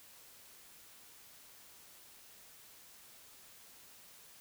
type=silence; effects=white hiss -58 dBFS RMS until 4.4 s